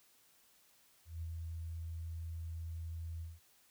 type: tone with ADSR envelope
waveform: sine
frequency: 82.41 Hz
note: E2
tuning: in tune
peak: -38 dBFS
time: 1.05-3.4 s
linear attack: 170 ms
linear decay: 42 ms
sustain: -2 dB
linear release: 190 ms
effects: white hiss -68 dBFS RMS until 3.7 s